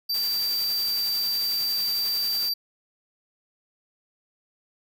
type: tone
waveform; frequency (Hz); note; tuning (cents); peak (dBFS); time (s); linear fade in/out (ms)
square; 4672; D8; -10; -24; 0.09-2.54; 10
type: noise with tremolo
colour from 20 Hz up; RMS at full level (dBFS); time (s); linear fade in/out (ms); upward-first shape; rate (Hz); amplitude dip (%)
white; -37; 0.14-2.49; 2; sine; 11; 35
effects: none